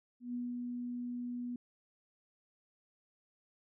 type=tone with ADSR envelope; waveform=sine; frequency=243.9 Hz; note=B3; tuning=21 cents flat; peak=-35 dBFS; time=0.2-1.56 s; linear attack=140 ms; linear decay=200 ms; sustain=-2 dB; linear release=3 ms; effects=none